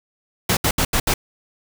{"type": "noise bursts at uneven times", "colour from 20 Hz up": "pink", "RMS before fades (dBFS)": -18, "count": 5, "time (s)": [[0.49, 0.57], [0.64, 0.71], [0.78, 0.85], [0.93, 1], [1.07, 1.14]], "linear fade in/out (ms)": 5, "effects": []}